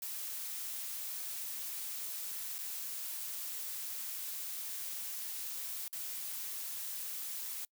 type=noise with dropouts; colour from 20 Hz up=blue; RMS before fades=-41 dBFS; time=0.02-7.65 s; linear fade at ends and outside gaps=2 ms; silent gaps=2.583-2.587 / 5.88-5.928 s; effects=noise-tail reverb RT60 0.1 s tail -26 dB re dry